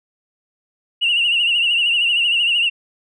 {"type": "tone with vibrato", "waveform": "sine", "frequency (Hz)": 2815, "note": "F7", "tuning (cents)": 13, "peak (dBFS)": -13, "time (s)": [1.01, 2.7], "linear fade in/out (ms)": 20, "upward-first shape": "triangle", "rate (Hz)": 13, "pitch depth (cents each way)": 89, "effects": ["tanh soft clip ceiling -9 dBFS"]}